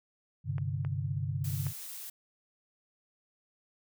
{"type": "chord", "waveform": "sine", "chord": "G suspended fourth", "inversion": "none", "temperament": "just", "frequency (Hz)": [98, 130.67, 147], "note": ["G2", "C3", "D3"], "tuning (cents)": [0, -2, 2], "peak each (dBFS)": -35, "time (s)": [0.44, 1.73], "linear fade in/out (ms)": 50}
{"type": "clicks", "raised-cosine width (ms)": 0.5, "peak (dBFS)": -30, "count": 3, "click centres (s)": [0.582, 0.849, 1.667]}
{"type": "noise", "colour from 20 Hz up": "blue", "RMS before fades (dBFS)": -43, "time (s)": [1.44, 2.1], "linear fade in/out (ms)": 5}
{"effects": []}